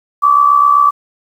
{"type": "tone with amplitude modulation", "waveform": "sine", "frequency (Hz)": 1154, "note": "D6", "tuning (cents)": -31, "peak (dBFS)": -3, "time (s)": [0.22, 0.91], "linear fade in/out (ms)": 20, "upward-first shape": "sine", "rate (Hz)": 67.8, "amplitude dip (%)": 65, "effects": ["7-bit"]}